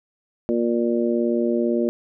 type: harmonic tone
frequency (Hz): 117.9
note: A#2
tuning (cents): +20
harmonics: 2 / 3 / 4 / 5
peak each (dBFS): -22 / -22 / -27 / -27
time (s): 0.49-1.89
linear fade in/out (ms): 0
effects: none